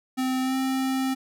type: tone with pitch glide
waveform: square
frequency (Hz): 258.7 to 263.7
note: C4 to C4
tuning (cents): -19 to +14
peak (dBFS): -24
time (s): 0.17-1.15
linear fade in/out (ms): 20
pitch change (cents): +33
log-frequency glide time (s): 0.42-0.56
effects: none